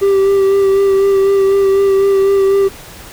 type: tone with vibrato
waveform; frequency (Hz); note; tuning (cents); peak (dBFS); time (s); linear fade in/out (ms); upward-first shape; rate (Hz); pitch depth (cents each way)
triangle; 392; G4; 0; -6; 0.01-2.69; 20; sine; 4; 19
effects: pink hiss -34 dBFS RMS until 3.12 s